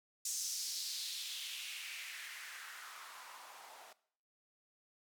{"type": "noise with band-pass filter sweep", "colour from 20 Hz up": "blue", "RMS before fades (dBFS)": -45, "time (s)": [0.25, 3.93], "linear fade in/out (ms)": 5, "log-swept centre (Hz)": [6600, 690], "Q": 2.6, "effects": ["noise-tail reverb RT60 0.6 s tail -19 dB re dry"]}